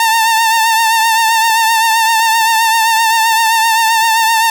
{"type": "tone with vibrato", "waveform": "sawtooth", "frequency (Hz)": 901, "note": "A5", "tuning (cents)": 41, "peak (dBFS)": -5, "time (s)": [0, 4.5], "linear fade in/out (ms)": 2, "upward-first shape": "triangle", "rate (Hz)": 7.7, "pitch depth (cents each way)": 50, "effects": []}